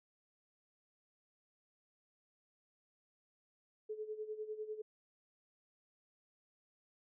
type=tone with tremolo; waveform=sine; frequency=430 Hz; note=A4; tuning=40 cents flat; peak=-38 dBFS; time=3.89-4.82 s; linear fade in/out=10 ms; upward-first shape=sine; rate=10 Hz; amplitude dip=75%; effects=none